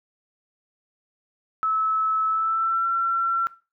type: tone with pitch glide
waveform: sine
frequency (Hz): 1300 to 1355.2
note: E6 to E6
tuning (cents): -24 to +48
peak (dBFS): -20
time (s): 1.63-3.47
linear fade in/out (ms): 0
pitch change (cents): +72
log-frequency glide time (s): 2.27-2.85
effects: noise-tail reverb RT60 0.3 s tail -18 dB re dry